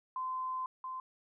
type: tone pair in turn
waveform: sine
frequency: 1031 / 1034.8 Hz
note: C6 / C6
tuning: -26 / -19 cents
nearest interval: unison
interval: 7 cents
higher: second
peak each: -34 / -38 dBFS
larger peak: first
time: 0.16-0.66 / 0.84-1 s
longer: first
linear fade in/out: 2 ms
effects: none